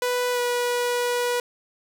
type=tone with pitch glide; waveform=sawtooth; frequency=493.9 to 486.8 Hz; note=B4 to B4; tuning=0 to -25 cents; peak=-18 dBFS; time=0.02-1.4 s; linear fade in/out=2 ms; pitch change=-25 cents; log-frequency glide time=0.32-0.4 s; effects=none